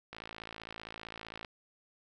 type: click train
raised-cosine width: 0.3 ms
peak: -27 dBFS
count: 74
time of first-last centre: 0.13-1.448 s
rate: 55.4 Hz
effects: none